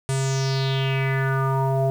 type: tone with low-pass filter sweep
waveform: square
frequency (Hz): 134.4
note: C3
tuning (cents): +47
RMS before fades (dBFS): -22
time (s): 0.09-1.9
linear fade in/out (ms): 0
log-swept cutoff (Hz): 9200 to 620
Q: 4.6
effects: 8-bit